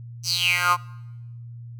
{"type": "tone with high-pass filter sweep", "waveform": "10% pulse", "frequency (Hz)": 177.3, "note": "F3", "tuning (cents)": 26, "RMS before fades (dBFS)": -21, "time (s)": [0.23, 0.77], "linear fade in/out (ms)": 50, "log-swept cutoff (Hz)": [5900, 1000], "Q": 7.8, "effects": ["noise-tail reverb RT60 1.0 s tail -24 dB re dry", "added 118 Hz sine -36 dBFS peak until 1.79 s"]}